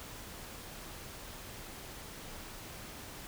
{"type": "silence", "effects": ["pink hiss -47 dBFS RMS until 3.27 s"]}